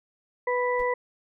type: harmonic tone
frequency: 493.9 Hz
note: B4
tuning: in tune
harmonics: 1 / 2 / 4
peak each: -25 / -28 / -31 dBFS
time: 0.47-0.94 s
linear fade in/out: 5 ms
type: noise with exponential decay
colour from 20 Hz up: brown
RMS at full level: -34 dBFS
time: 0.79-0.89 s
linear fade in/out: 5 ms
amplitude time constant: 21 ms
effects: none